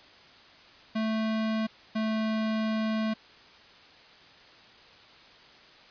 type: tone pair in turn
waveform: square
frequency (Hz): 220 / 219.2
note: A3 / A3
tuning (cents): 0 / -6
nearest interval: unison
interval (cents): 6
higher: first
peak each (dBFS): -27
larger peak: neither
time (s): 0.95-1.67 / 1.95-3.14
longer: second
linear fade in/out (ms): 10
effects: white hiss -53 dBFS RMS until 5.9 s + resampled to 11025 Hz